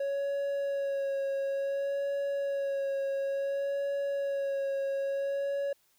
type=tone with vibrato; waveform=triangle; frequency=554.4 Hz; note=C#5; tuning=in tune; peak=-27 dBFS; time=0-5.73 s; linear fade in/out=5 ms; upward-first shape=sine; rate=0.57 Hz; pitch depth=20 cents each way; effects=white hiss -69 dBFS RMS until 5.98 s